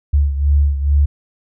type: beating tone pair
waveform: sine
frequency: 71.2 / 73.5 Hz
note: C#2 / D2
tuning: +47 / +2 cents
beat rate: 2.3 Hz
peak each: -12 / -18 dBFS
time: 0.13-1.06 s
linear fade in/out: 10 ms
effects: none